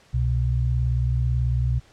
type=tone pair together; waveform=sine; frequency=65.6 / 123.84 Hz; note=C2 / B2; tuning=+5 / +5 cents; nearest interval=major seventh; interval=1100 cents; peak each=-22 dBFS; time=0.13-1.8 s; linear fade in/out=20 ms; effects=pink hiss -55 dBFS RMS until 1.92 s + low-pass 7000 Hz 12 dB/octave

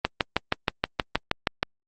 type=click train; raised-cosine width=0.3 ms; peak=-4 dBFS; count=11; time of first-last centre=0.05-1.63 s; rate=6.33 Hz; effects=Opus 32 kbps

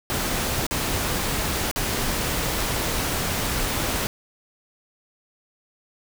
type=noise with dropouts; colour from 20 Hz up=pink; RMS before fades=-25 dBFS; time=0.1-4.07 s; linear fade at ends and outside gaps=0 ms; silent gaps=0.666-0.71 / 1.713-1.76 s; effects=none

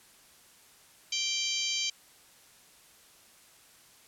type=harmonic tone; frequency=784 Hz; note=G5; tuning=in tune; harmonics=3 / 4 / 5 / 6 / 7 / 8 / 9; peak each=-37 / -33 / -39 / -35 / -41 / -36 / -43 dBFS; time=1.12-1.9 s; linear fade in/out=5 ms; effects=white hiss -58 dBFS RMS until 4.07 s + low-pass 12000 Hz 12 dB/octave

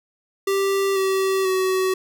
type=tone with pitch steps; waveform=square; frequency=392 / 383.9 / 376 Hz; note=G4 / G4 / F#4; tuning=0 / -36 / +28 cents; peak=-19 dBFS; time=0.47-1.94 s; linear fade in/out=5 ms; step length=490 ms; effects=none

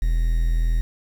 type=tone with quantisation; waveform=triangle; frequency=41.2 Hz; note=E1; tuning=in tune; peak=-15 dBFS; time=0.02-0.81 s; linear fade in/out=0 ms; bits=7; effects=none

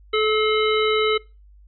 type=harmonic tone with a mistuned harmonic; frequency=432 Hz; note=A4; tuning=32 cents flat; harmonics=1 / 3 / 5 / 7 / 9; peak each=-19 / -24 / -26 / -27 / -29 dBFS; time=0.13-1.18 s; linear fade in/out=10 ms; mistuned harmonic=5; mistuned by=-28 cents; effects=noise-tail reverb RT60 0.3 s tail -23 dB re dry + added 50 Hz sine -46 dBFS peak until 1.67 s

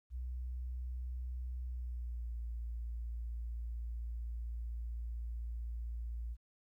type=tone with pitch glide; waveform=sine; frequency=62 to 57.85 Hz; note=B1 to A#1; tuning=+7 to -13 cents; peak=-38 dBFS; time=0.1-6.37 s; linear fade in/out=50 ms; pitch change=-120 cents; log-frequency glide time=1.64-2.37 s; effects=13-bit

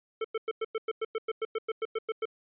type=tone bursts; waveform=square; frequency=443.7 Hz; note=A4; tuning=14 cents sharp; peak=-29 dBFS; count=16; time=0.21-2.255 s; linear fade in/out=5 ms; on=35 ms; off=99 ms; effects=resampled to 8000 Hz

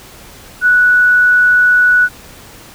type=tone; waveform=sine; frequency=1475 Hz; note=F#6; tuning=6 cents flat; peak=-6 dBFS; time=0.61-2.09 s; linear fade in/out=50 ms; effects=pink hiss -37 dBFS RMS until 2.74 s

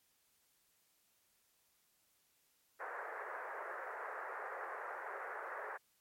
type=band-pass noise; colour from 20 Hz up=white; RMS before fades=-45 dBFS; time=2.79-5.78 s; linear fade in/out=20 ms; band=410 to 1800 Hz; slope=48 dB/octave; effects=white hiss -75 dBFS RMS until 6 s + MP3 64 kbps

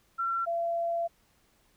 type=tone pair in turn; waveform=sine; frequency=1358 / 679 Hz; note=F6 / F5; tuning=-49 / -49 cents; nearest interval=octave; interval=1200 cents; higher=first; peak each=-27 dBFS; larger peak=neither; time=0.18-0.46 / 0.46-1.08 s; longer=second; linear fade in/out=20 ms; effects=pink hiss -67 dBFS RMS until 1.76 s

